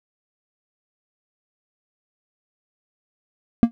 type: tone with exponential decay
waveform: triangle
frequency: 233.1 Hz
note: A#3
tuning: in tune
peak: -3 dBFS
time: 3.63-3.71 s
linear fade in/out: 0 ms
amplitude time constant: 16 ms
effects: none